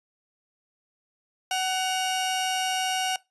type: tone pair together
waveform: sawtooth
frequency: 749 / 2833 Hz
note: F#5 / F7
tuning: +21 / +24 cents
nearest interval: octave + major seventh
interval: 2303 cents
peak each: -22 / -27 dBFS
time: 1.51-3.16 s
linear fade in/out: 2 ms
effects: noise-tail reverb RT60 0.2 s tail -20 dB re dry + resampled to 24000 Hz